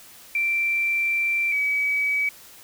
sine tone pair in turn, 2349 / 2279 Hz, D7 / C#7, 0 / +47 cents, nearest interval minor second, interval 53 cents, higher first, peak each -20 dBFS, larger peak neither, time 0.35-1.52 / 1.52-2.29 s, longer first, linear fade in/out 2 ms, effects white hiss -47 dBFS RMS until 2.63 s

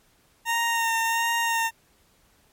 20% pulse tone with vibrato, 921 Hz, A#5, 21 cents flat, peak -17 dBFS, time 0.45-1.71 s, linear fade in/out 50 ms, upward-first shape sine, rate 1.4 Hz, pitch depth 22 cents each way, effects pink hiss -62 dBFS RMS until 2.52 s + MP3 64 kbps

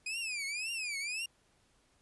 sawtooth tone with vibrato, 2470 Hz, D#7, 13 cents flat, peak -32 dBFS, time 0.06-1.26 s, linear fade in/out 5 ms, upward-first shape triangle, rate 1.9 Hz, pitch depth 230 cents each way, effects pink hiss -70 dBFS RMS until 2.01 s + resampled to 24000 Hz

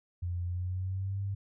sine tone with pitch glide, 88 to 98.78 Hz, F2 to G2, +14 to +14 cents, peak -31 dBFS, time 0.22-1.35 s, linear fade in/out 10 ms, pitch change +200 cents, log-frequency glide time 0.46-1.2 s, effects none

